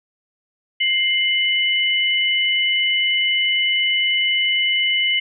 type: tone pair together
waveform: sine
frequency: 2103 / 2974 Hz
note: C7 / F#7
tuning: +8 / +8 cents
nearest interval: tritone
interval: 600 cents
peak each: -19 / -18 dBFS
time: 0.8-5.2 s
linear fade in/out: 10 ms
effects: none